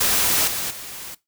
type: noise with level steps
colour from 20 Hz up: white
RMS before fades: -19 / -26 / -35 dBFS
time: 0-1.15 s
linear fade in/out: 10 ms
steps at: 0.47 / 0.7 s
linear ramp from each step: 10 ms
effects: noise-tail reverb RT60 0.2 s tail -19 dB re dry